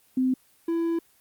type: tone pair in turn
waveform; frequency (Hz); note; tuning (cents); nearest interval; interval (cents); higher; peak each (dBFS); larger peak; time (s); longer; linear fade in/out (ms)
sine / triangle; 257.9 / 333.7; C4 / E4; -25 / +21; major third; 446; second; -20 / -21; first; 0.17-0.34 / 0.68-0.99; second; 5
effects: white hiss -61 dBFS RMS until 1.2 s + Opus 24 kbps